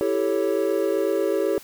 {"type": "chord", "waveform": "triangle", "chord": "A dominant seventh", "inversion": "second", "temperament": "equal", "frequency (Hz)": [329.6, 392, 440, 554.4], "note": ["E4", "G4", "A4", "C#5"], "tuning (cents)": [0, 0, 0, 0], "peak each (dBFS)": [-25, -22, -24, -24], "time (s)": [0.01, 1.58], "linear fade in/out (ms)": 0, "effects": ["white hiss -46 dBFS RMS until 1.63 s"]}